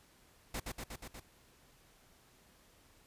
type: noise with echo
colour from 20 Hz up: pink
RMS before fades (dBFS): -39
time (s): 0.54-0.6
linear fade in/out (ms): 5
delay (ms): 120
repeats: 5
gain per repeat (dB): -2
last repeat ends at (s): 1.2
effects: pink hiss -65 dBFS RMS until 3.06 s + resampled to 32000 Hz